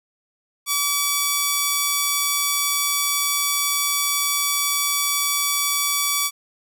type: tone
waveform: 5% pulse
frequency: 1146 Hz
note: D6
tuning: 43 cents flat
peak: -7 dBFS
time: 0.66-6.31 s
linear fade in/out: 50 ms
effects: none